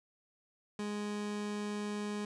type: tone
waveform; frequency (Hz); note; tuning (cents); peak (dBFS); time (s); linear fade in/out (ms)
30% pulse; 207.7; G#3; 0; -33; 0.79-2.25; 2
effects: resampled to 22050 Hz